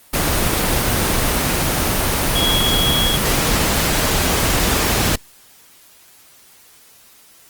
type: tone in noise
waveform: sine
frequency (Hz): 3322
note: G#7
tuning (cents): 0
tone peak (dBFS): -17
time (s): 2.35-3.17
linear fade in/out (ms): 10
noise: pink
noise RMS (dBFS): -17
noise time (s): 0.13-5.16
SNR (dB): -3
effects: white hiss -48 dBFS RMS until 7.49 s + Opus 24 kbps